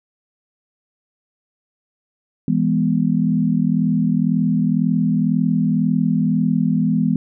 sine chord, E major, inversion none, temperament equal with one note detuned, 164.81 / 205 / 246.9 Hz, E3 / G#3 / B3, 0 / -22 / 0 cents, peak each -19 dBFS, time 2.48-7.16 s, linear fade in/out 2 ms, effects none

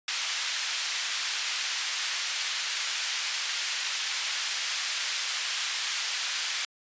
white band-pass noise, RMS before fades -31 dBFS, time 0.08-6.65 s, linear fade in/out 2 ms, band 1600 to 5200 Hz, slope 12 dB/octave, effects resampled to 16000 Hz

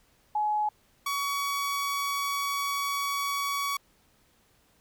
sine / sawtooth tone pair in turn, 845 / 1127.9 Hz, G#5 / C#6, +30 / +30 cents, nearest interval perfect fourth, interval 500 cents, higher second, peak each -24 dBFS, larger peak neither, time 0.35-0.69 / 1.06-3.77 s, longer second, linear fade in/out 5 ms, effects pink hiss -65 dBFS RMS until 4.8 s

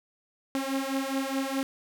sawtooth beating tone pair, 267.5 / 272.3 Hz, C4 / C#4, +38 / -31 cents, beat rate 4.8 Hz, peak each -27 dBFS, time 0.55-1.63 s, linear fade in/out 0 ms, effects none

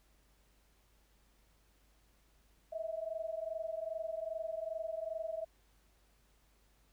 sine tone pair together, 636.8 / 659.3 Hz, D#5 / E5, +40 / 0 cents, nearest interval minor second, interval 60 cents, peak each -40 / -40 dBFS, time 2.72-5.45 s, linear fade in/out 10 ms, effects added 50 Hz sine -68 dBFS peak until 6.92 s + pink hiss -72 dBFS RMS until 6.92 s

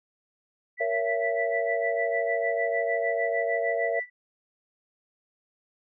sine tone with tremolo, 1972 Hz, B6, 3 cents flat, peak -27 dBFS, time 0.77-4.1 s, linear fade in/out 50 ms, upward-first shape sine, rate 6.6 Hz, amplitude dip 90%
sine chord, A# diminished, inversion none, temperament just, 466.2 / 559.4 / 671.3 Hz, A#4 / C#5 / E5, 0 / +16 / +31 cents, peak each -30 / -31 / -27 dBFS, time 0.8-4 s, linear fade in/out 10 ms
effects none

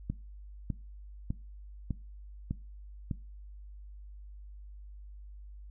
click train, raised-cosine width 5 ms, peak -20 dBFS, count 6, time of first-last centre 0.1-3.112 s, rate 1.66 Hz, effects noise-tail reverb RT60 0.3 s tail -19 dB re dry + added 50 Hz sine -45 dBFS peak until 5.7 s

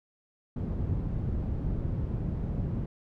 white low-pass noise, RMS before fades -31 dBFS, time 0.56-2.86 s, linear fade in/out 5 ms, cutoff 140 Hz, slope 12 dB/octave, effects none

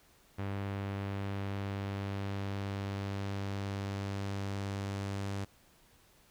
sawtooth tone with low-pass filter sweep, 99 Hz, G2, 18 cents sharp, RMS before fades -37 dBFS, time 0.38-5.45 s, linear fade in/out 10 ms, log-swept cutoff 2600 to 8000 Hz, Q 0.88, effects pink hiss -64 dBFS RMS until 6.3 s

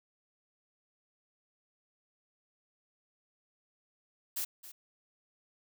blue noise with echo, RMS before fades -35 dBFS, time 4.36-4.45 s, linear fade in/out 10 ms, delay 270 ms, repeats 1, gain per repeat -14 dB, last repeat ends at 4.72 s, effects none

